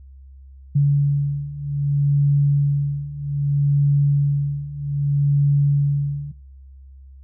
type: beating tone pair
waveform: sine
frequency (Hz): 142.2 / 142.83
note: C#3 / D3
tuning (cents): +45 / -48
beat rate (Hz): 0.63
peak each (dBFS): -20 / -17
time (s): 0.75-6.32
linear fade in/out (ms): 10
effects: noise-tail reverb RT60 0.6 s tail -23 dB re dry + added 67 Hz sine -40 dBFS peak until 7.23 s